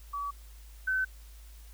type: tone pair in turn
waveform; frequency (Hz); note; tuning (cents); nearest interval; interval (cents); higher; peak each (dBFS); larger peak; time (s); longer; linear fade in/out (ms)
sine; 1142 / 1524.4; D6 / G6; -49 / -49; perfect fourth; 500; second; -32 / -26; second; 0.13-0.31 / 0.87-1.05; neither; 10
effects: added 53 Hz sine -47 dBFS peak until 1.73 s + white hiss -59 dBFS RMS until 1.73 s